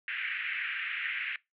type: band-pass noise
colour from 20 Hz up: pink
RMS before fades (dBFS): -35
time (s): 0.08-1.36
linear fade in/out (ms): 2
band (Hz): 1600 to 2700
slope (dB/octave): 48
effects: noise-tail reverb RT60 0.2 s tail -22 dB re dry